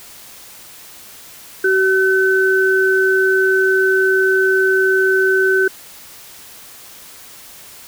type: tone pair together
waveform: sine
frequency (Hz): 380.6 / 1519.6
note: F#4 / F#6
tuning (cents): +49 / +46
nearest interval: 2 octaves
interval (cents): 2397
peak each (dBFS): -14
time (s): 1.64-5.68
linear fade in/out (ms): 5
effects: white hiss -39 dBFS RMS until 7.87 s